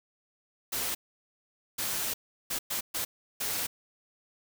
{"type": "noise bursts at uneven times", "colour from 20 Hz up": "white", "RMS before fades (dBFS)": -32, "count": 6, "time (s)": [[0.72, 0.95], [1.78, 2.14], [2.5, 2.59], [2.7, 2.81], [2.94, 3.05], [3.4, 3.67]], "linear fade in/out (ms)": 10, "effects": []}